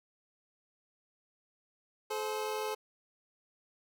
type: tone pair together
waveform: 25% pulse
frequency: 429.1 / 521 Hz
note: A4 / C5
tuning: -43 / -7 cents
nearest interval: minor third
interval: 336 cents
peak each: -31 / -36 dBFS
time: 2.1-2.75 s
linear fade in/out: 10 ms
effects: none